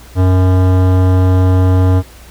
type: tone with hard clipping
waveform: sine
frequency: 92.5 Hz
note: F#2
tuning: in tune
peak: -9 dBFS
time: 0.15-2.03 s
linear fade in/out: 50 ms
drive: 18 dB
effects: added 60 Hz sine -36 dBFS peak until 2.3 s + pink hiss -40 dBFS RMS until 2.3 s